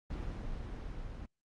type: noise with level ramp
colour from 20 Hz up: brown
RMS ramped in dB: -38 to -43 dBFS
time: 0.1-1.26 s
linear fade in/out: 5 ms
effects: low-pass 5000 Hz 12 dB/octave + Opus 24 kbps